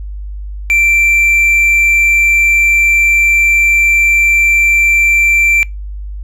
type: tone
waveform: triangle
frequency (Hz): 2349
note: D7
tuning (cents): 0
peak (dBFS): -6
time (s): 0.7-5.63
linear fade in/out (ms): 0
effects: noise-tail reverb RT60 0.2 s tail -24 dB re dry + added 50 Hz sine -21 dBFS peak until 6.23 s